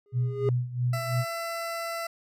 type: tone with exponential growth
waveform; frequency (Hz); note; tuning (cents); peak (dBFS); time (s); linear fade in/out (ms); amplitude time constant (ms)
triangle; 409.8; G#4; -23; -19; 0.06-0.49; 1; 93
type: tone with tremolo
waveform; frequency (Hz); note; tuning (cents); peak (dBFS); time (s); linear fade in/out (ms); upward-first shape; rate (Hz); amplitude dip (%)
sine; 123.47; B2; 0; -22; 0.12-1.25; 50; sine; 3; 80
type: tone with pitch glide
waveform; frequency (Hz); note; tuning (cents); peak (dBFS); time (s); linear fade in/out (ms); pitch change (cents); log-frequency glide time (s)
20% pulse; 667 to 670.9; E5 to E5; +20 to +30; -26; 0.93-2.07; 5; +10; 1.18-1.3
effects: none